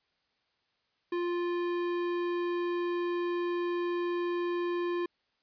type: tone with tanh clipping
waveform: sine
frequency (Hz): 349.2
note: F4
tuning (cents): 0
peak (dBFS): -31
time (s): 1.12-5.06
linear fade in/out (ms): 5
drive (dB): 17
effects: white hiss -75 dBFS RMS until 5.42 s + resampled to 11025 Hz